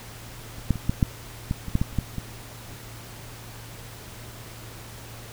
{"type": "clicks", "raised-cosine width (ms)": 5, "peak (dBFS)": [-26, -7, -20, -9, -6, -12, -20, -8, -10, -28, -10, -17], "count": 12, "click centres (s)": [0.584, 0.707, 0.757, 0.895, 1.028, 1.511, 1.683, 1.754, 1.815, 1.928, 1.987, 2.183], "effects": ["added 114 Hz sine -43 dBFS peak until 5.32 s", "pink hiss -43 dBFS RMS until 5.32 s"]}